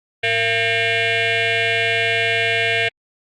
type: tone with frequency modulation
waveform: sine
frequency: 110 Hz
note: A2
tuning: in tune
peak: -14 dBFS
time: 0.23-2.89 s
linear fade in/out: 10 ms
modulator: 570 Hz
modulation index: 5.1
effects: tanh soft clip ceiling -13 dBFS + Opus 48 kbps

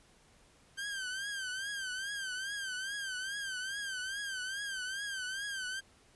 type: tone with vibrato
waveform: sawtooth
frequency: 1568 Hz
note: G6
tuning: in tune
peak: -33 dBFS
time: 0.77-5.81 s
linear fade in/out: 20 ms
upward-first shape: triangle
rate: 2.4 Hz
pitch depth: 110 cents each way
effects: pink hiss -64 dBFS RMS until 6.15 s + resampled to 24000 Hz

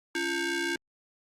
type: ring-modulated tone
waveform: sawtooth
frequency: 622.3 Hz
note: D#5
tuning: in tune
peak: -21 dBFS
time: 0.15-0.76 s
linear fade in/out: 2 ms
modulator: 966 Hz
effects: low-pass 9000 Hz 12 dB/octave + Opus 48 kbps

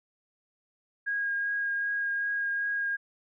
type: tone with vibrato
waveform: sine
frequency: 1632 Hz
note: G#6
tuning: 31 cents flat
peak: -27 dBFS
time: 1.06-2.97 s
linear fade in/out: 20 ms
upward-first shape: triangle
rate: 2.6 Hz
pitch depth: 13 cents each way
effects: none

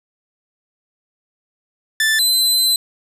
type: tone pair in turn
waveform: sawtooth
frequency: 1760 / 4048 Hz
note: A6 / B7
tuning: 0 / +42 cents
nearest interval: octave + major second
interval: 1442 cents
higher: second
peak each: -10 dBFS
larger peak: neither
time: 2-2.19 / 2.19-2.76 s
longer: second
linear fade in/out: 2 ms
effects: resampled to 32000 Hz + 8-bit

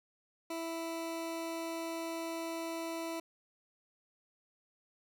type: tone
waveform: 20% pulse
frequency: 330 Hz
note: E4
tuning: 2 cents sharp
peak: -32 dBFS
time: 0.5-3.2 s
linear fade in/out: 5 ms
effects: none

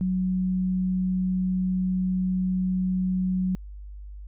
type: tone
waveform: sine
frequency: 185 Hz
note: F#3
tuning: in tune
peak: -22 dBFS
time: 0.01-3.55 s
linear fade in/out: 0 ms
effects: added 50 Hz sine -37 dBFS peak until 4.27 s

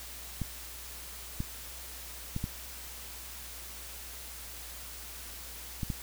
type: clicks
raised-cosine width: 5 ms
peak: -20 dBFS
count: 6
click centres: 0.417 / 1.404 / 2.364 / 2.441 / 5.832 / 5.902 s
effects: added 60 Hz sine -49 dBFS peak until 6.02 s + white hiss -45 dBFS RMS until 6.02 s

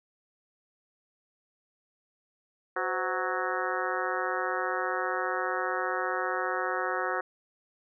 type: harmonic tone with a mistuned harmonic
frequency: 185 Hz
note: F#3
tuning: in tune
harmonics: 2 / 3 / 4 / 5 / 6 / 7 / 8 / 9 / 10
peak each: -36 / -35 / -36 / -40 / -36 / -35 / -36 / -38 / -39 dBFS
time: 2.76-7.21 s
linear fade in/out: 5 ms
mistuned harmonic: 3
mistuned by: -110 cents
effects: none

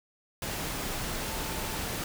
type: tone in noise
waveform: sine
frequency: 889 Hz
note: A5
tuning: 18 cents sharp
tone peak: -44 dBFS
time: 1.21-1.77 s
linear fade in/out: 2 ms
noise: pink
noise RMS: -34 dBFS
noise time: 0.42-2.04 s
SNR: -13 dB
effects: none

